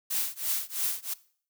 blue noise with tremolo, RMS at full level -27 dBFS, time 0.1-1.14 s, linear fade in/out 10 ms, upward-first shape triangle, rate 3 Hz, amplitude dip 100%, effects noise-tail reverb RT60 0.5 s tail -19 dB re dry

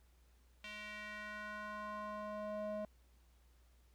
square tone with band-pass filter sweep, 210.4 Hz, G#3, 23 cents sharp, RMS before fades -45 dBFS, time 0.64-2.85 s, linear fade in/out 2 ms, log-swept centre 2700 to 560 Hz, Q 2.4, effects added 60 Hz sine -65 dBFS peak until 3.94 s + pink hiss -75 dBFS RMS until 3.94 s

